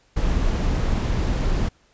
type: noise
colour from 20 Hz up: brown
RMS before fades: -21 dBFS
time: 0.16-1.69 s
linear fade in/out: 10 ms
effects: pink hiss -60 dBFS RMS until 1.93 s + resampled to 16000 Hz